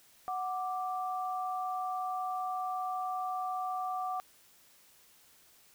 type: tone pair together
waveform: sine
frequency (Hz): 740 / 1174.7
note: F#5 / D6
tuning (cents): 0 / 0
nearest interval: minor sixth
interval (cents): 800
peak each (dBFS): -34 / -37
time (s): 0.28-4.2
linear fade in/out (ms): 0
effects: white hiss -62 dBFS RMS until 5.74 s